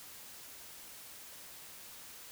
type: silence
effects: white hiss -51 dBFS RMS until 2.31 s